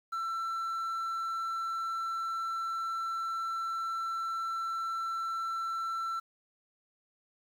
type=tone with quantisation; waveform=triangle; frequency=1341 Hz; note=E6; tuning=29 cents sharp; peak=-30 dBFS; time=0.12-6.2 s; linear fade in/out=10 ms; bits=10; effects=none